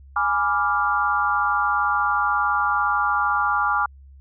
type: chord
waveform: sine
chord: G# diminished seventh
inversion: none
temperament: equal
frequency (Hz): 830.6 / 987.8 / 1174.7 / 1396.9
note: G#5 / B5 / D6 / F6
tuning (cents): 0 / 0 / 0 / 0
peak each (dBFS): -24 / -28 / -22 / -23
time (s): 0.16-3.86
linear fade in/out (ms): 5
effects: added 68 Hz sine -43 dBFS peak until 4.2 s